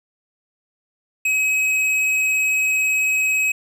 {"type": "tone with hard clipping", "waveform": "triangle", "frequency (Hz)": 2547, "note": "D#7", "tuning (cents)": 40, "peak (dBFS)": -18, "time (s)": [1.25, 3.52], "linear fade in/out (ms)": 5, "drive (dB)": 12, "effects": []}